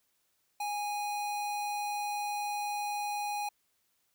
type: tone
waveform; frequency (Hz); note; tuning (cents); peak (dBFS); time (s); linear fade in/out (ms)
square; 826; G#5; -10; -33; 0.6-3.49; 5
effects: white hiss -75 dBFS RMS until 4.14 s